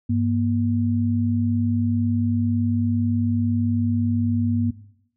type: tone pair together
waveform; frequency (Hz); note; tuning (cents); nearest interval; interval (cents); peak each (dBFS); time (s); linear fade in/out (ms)
sine; 100.1 / 238.1; G2 / A#3; +37 / +37; octave + minor third; 1500; -21 / -21; 0.09-4.71; 10
effects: noise-tail reverb RT60 0.7 s tail -17 dB re dry